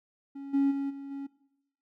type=tone with level steps; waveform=triangle; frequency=277.2 Hz; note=C#4; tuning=in tune; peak=-36 / -19 / -27 / -37 / -33 dBFS; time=0.35-1.27 s; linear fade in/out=10 ms; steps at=0.53 / 0.7 / 0.89 / 1.1 s; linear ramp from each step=20 ms; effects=noise-tail reverb RT60 0.8 s tail -19 dB re dry + tanh soft clip ceiling -17 dBFS

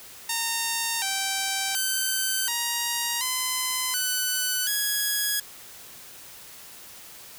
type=tone with pitch steps; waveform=5% pulse; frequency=919 / 778 / 1539 / 943 / 1021 / 1499 / 1666 Hz; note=A#5 / G5 / G6 / A#5 / C6 / F#6 / G#6; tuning=-25 / -13 / -32 / +20 / -43 / +22 / +5 cents; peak=-13 dBFS; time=0.29-5.4 s; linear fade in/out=5 ms; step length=730 ms; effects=white hiss -45 dBFS RMS until 7.38 s

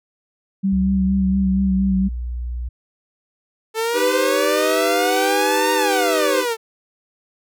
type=tone with vibrato; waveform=sine; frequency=191.5 Hz; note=G3; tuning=40 cents flat; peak=-15 dBFS; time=0.63-2.09 s; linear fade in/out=20 ms; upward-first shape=sine; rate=4.3 Hz; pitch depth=29 cents each way
type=tone with pitch glide; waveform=sine; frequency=69.3 to 60.33 Hz; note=C#2 to B1; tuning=0 to -40 cents; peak=-23 dBFS; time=0.72-2.69 s; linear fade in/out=10 ms; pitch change=-240 cents; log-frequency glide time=1.28-2.1 s
type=exponential two-way sweep; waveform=sawtooth; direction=up then down; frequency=440 to 932.3 to 440 Hz; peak=-15 dBFS; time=3.74-6.57 s; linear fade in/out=50 ms; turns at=5.73 s
type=chord; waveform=square; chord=Eb augmented; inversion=none; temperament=equal with one note detuned; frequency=311.1 / 392 / 496.5 Hz; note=Eb4 / G4 / B4; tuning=0 / 0 / +9 cents; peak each=-26 / -23 / -22 dBFS; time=3.93-6.46 s; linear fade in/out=50 ms
effects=none

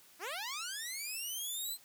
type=linear sweep; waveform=10% pulse; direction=up; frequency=302.6 to 4130 Hz; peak=-30 dBFS; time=0.19-1.78 s; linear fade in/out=50 ms; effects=white hiss -61 dBFS RMS until 1.84 s + high-pass 100 Hz 12 dB/octave

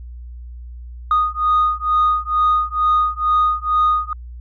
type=beating tone pair; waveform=sine; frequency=1236 / 1238.2 Hz; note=D#6 / D#6; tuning=-12 / -9 cents; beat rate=2.2 Hz; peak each=-16 dBFS; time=1.11-4.13 s; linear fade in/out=2 ms; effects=tanh soft clip ceiling -9 dBFS + added 60 Hz sine -31 dBFS peak until 4.4 s

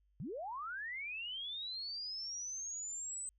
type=linear sweep; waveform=sine; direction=up; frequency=111.3 to 8130 Hz; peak=-40 dBFS; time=0.2-3.29 s; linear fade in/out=0 ms; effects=added 50 Hz sine -70 dBFS peak until 3.38 s

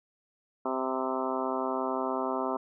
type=harmonic tone with a mistuned harmonic; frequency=130.81 Hz; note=C3; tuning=in tune; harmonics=2 / 3 / 4 / 5 / 6 / 7 / 8 / 9 / 10; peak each=-35 / -35 / -38 / -35 / -39 / -37 / -37 / -40 / -40 dBFS; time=0.65-2.57 s; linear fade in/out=5 ms; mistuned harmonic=8; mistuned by=-23 cents; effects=none

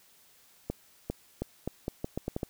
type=accelerating click train; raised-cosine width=2 ms; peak=-18 dBFS; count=10; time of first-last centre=0.7-2.432 s; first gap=400 ms; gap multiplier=0.8; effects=white hiss -61 dBFS RMS until 2.49 s

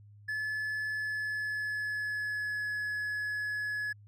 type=tone with pitch glide; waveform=triangle; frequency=1723 to 1696.3 Hz; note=A6 to G#6; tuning=-37 to +36 cents; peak=-30 dBFS; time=0.28-3.93 s; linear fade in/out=10 ms; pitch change=-27 cents; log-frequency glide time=0.9-2.67 s; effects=added 103 Hz sine -52 dBFS peak until 4.07 s

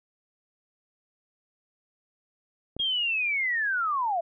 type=clicks; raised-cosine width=2 ms; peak=-24 / -34 dBFS; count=2; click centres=2.766 / 2.799 s
type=linear sweep; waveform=sine; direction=down; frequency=3283 to 645 Hz; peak=-24 dBFS; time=2.79-4.21 s; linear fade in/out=10 ms
effects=none

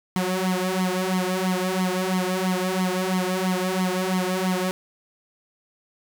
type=tone with flanger; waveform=sawtooth; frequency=185 Hz; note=F#3; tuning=in tune; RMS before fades=-24 dBFS; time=0.16-4.71 s; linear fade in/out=0 ms; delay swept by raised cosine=0.94 to 3.74 ms; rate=3 Hz; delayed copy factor=+0.85; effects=none

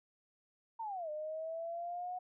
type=linear two-way sweep; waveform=sine; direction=down then up; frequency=932.3 to 602 to 733 Hz; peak=-38 dBFS; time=0.79-2.19 s; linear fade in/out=10 ms; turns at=1.1 s; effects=none

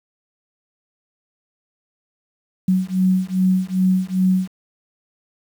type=beating tone pair; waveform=sine; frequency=185 / 187.5 Hz; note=F#3 / F#3; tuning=0 / +23 cents; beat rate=2.5 Hz; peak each=-18 dBFS; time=2.68-4.48 s; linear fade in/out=5 ms; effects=7-bit

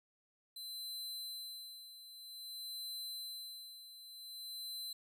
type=tone with tremolo; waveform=sawtooth; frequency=4050 Hz; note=B7; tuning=43 cents sharp; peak=-39 dBFS; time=0.56-4.93 s; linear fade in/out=5 ms; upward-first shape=sine; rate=0.52 Hz; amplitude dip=70%; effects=none

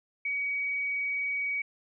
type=tone; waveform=sine; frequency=2261 Hz; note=C#7; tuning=34 cents sharp; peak=-28 dBFS; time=0.25-1.62 s; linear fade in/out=5 ms; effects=none

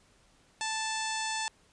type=harmonic tone with a mistuned harmonic; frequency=880 Hz; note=A5; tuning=in tune; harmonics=1 / 2 / 3 / 4 / 5 / 6 / 7 / 8 / 9 / 10; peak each=-35 / -38 / -40 / -41 / -42 / -43 / -43 / -44 / -45 / -45 dBFS; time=0.61-1.48 s; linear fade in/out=0 ms; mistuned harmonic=10; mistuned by=-49 cents; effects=pink hiss -64 dBFS RMS until 1.72 s + resampled to 22050 Hz

